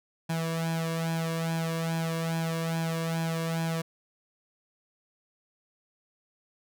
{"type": "tone with flanger", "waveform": "sawtooth", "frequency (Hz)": 164.1, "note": "E3", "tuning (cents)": -8, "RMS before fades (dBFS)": -30, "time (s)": [0.29, 3.82], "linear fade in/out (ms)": 10, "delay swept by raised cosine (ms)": [1.2, 1.81], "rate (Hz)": 2.4, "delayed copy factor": 0.8, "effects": []}